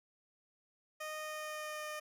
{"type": "tone with pitch glide", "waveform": "15% pulse", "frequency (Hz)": [617, 608.5], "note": ["D#5", "D#5"], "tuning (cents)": [-15, -39], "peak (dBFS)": -34, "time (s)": [1, 2], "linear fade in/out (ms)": 10, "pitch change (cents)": -24, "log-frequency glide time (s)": [1.19, 1.87], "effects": []}